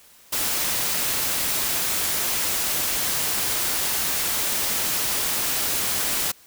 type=noise; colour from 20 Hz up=white; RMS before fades=-24 dBFS; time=0.32-6.32 s; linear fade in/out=10 ms; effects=white hiss -52 dBFS RMS until 6.46 s